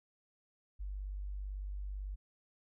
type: tone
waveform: sine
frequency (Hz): 49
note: G1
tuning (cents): 0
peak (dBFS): -38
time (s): 0.79-2.16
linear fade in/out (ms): 20
effects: none